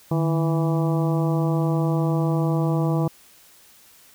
harmonic tone with a mistuned harmonic, 164.81 Hz, E3, in tune, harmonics 1 / 2 / 3 / 4 / 5 / 6 / 7, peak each -20 / -26 / -30 / -32 / -34 / -36 / -37 dBFS, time 0.11-3.08 s, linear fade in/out 5 ms, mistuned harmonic 1, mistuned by -110 cents, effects white hiss -52 dBFS RMS until 4.14 s

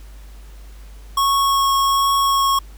square tone with vibrato, 1100 Hz, C#6, 14 cents flat, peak -15 dBFS, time 1.17-2.59 s, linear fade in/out 5 ms, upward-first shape triangle, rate 1.3 Hz, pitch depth 9 cents each way, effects added 50 Hz sine -36 dBFS peak until 2.77 s + pink hiss -50 dBFS RMS until 2.77 s

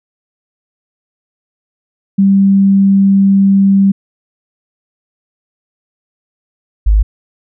sine tone pair in turn, 196 / 51.91 Hz, G3 / G#1, 0 / 0 cents, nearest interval octave + major seventh, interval 2300 cents, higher first, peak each -5 dBFS, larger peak neither, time 2.18-3.92 / 6.86-7.03 s, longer first, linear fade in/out 10 ms, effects none

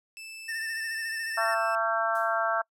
sawtooth tone, 2637 Hz, E7, in tune, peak -37 dBFS, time 0.17-1.75 s, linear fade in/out 0 ms
square tone with vibrato, 1800 Hz, A6, 39 cents sharp, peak -32 dBFS, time 0.48-1.55 s, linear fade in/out 10 ms, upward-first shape sine, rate 14 Hz, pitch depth 36 cents each way
harmonic tone, 224.9 Hz, A3, 38 cents sharp, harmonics 3 / 4 / 5 / 6 / 7, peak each -29 / -33 / -32 / -29 / -32 dBFS, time 1.37-2.62 s, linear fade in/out 10 ms
violet noise with exponential decay, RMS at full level -43 dBFS, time 2.15-2.5 s, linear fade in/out 2 ms, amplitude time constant 76 ms
effects noise-tail reverb RT60 0.1 s tail -25 dB re dry + low-pass 12000 Hz 12 dB/octave

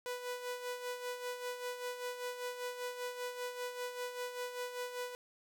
sawtooth tone with tremolo, 493.9 Hz, B4, in tune, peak -33 dBFS, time 0.06-5.15 s, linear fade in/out 0 ms, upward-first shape sine, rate 5.1 Hz, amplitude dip 60%, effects none

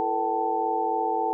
sine tone cluster, 334.6 / 437.6 / 481.1 / 766 / 881 Hz, E4 / A4 / B4 / G5 / A5, +26 / -9 / -45 / -40 / +2 cents, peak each -33 / -30 / -34 / -27 / -27 dBFS, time 0-1.33 s, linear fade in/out 0 ms, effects none

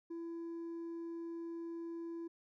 triangle tone with hard clipping, 335 Hz, E4, 28 cents sharp, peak -40 dBFS, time 0.1-2.28 s, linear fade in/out 10 ms, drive 1 dB, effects none

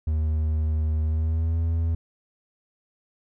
triangle tone with pitch glide, 77.78 to 82.41 Hz, D#2 to E2, 0 to 0 cents, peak -19 dBFS, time 0.07-1.95 s, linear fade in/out 5 ms, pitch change +100 cents, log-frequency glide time 1.03-1.57 s, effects none

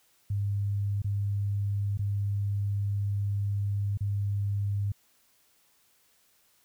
sine tone with dropouts, 100.9 Hz, G#2, 49 cents flat, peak -26 dBFS, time 0.3-4.92 s, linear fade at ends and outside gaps 5 ms, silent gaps 1.02-1.044 / 1.974-1.991 / 3.974-4.007 s, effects white hiss -66 dBFS RMS until 6.64 s

